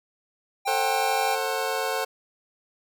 square tone, 792 Hz, G5, 18 cents sharp, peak -25 dBFS, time 0.65-1.36 s, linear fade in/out 20 ms
25% pulse chord, F# diminished, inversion first, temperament just, 444 / 532.8 / 740 Hz, A4 / C5 / F#5, +16 / +31 / 0 cents, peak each -26 dBFS, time 0.67-2.05 s, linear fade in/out 10 ms
effects none

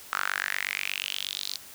sawtooth tone with high-pass filter sweep, 48.37 Hz, G1, 22 cents flat, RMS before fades -32 dBFS, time 0.12-1.57 s, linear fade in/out 0 ms, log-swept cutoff 1300 to 4400 Hz, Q 5, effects white hiss -47 dBFS RMS until 1.74 s

